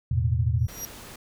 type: chord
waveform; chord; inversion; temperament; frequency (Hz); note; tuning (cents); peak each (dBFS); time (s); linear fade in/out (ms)
sine; E suspended fourth; none; equal; 82.41 / 110 / 123.47; E2 / A2 / B2; 0 / 0 / 0; -25; 0.11-0.67; 5
type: tone with exponential growth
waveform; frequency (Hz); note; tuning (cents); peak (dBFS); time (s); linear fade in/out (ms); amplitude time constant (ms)
30% pulse; 5740; F8; +47; -25; 0.59-0.85; 0; 56
type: noise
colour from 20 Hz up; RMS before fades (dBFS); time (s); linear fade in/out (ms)
pink; -43; 0.68-1.16; 5
effects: none